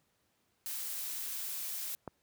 blue noise, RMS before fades -39 dBFS, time 0.66-1.95 s, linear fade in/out 0 ms
click, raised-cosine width 1 ms, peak -26 dBFS, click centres 2.077 s
effects pink hiss -75 dBFS RMS until 2.22 s + high-pass 80 Hz 12 dB/octave

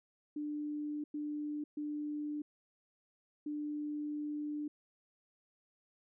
sine tone bursts at uneven times, 297.2 Hz, D4, 21 cents sharp, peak -36 dBFS, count 4, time 0.36-1.04 / 1.14-1.64 / 1.77-2.42 / 3.46-4.68 s, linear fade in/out 5 ms, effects none

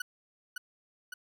40% pulse tone with echo, 1480 Hz, F#6, in tune, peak -32 dBFS, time 0-0.02 s, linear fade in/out 5 ms, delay 560 ms, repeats 2, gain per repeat -3 dB, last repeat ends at 1.14 s, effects none

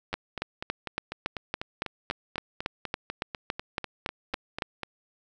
two click trains, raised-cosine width 0.3 ms, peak -17 / -12 dBFS, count 20 / 17, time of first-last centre 0.13-4.833 / 0.14-4.622 s, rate 4.04 / 3.57 Hz, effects none

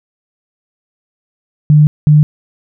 sine tone bursts at uneven times, 150.2 Hz, D3, 39 cents sharp, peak -3 dBFS, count 2, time 1.7-1.87 / 2.07-2.23 s, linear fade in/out 0 ms, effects none

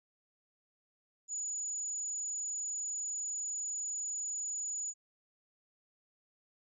sine tone, 6910 Hz, A8, 32 cents flat, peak -35 dBFS, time 1.28-4.94 s, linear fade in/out 50 ms, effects none

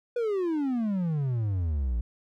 triangle exponential sweep, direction down, 493.9 to 55 Hz, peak -23 dBFS, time 0.16-2.01 s, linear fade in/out 5 ms, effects none

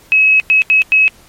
sine tone bursts at uneven times, 2566 Hz, E7, 47 cents flat, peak -6 dBFS, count 4, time 0.12-0.4 / 0.5-0.62 / 0.7-0.82 / 0.92-1.08 s, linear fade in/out 0 ms, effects pink hiss -45 dBFS RMS until 1.28 s + MP3 64 kbps

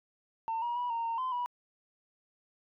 sine tone with pitch steps, 903 / 954 / 976 / 924 / 918 / 1027 / 975 Hz, A5 / A#5 / B5 / A#5 / A#5 / C6 / B5, +45 / +40 / -21 / -16 / -27 / -33 / -23 cents, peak -29 dBFS, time 0.48-1.46 s, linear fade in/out 0 ms, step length 140 ms, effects tanh soft clip ceiling -28 dBFS

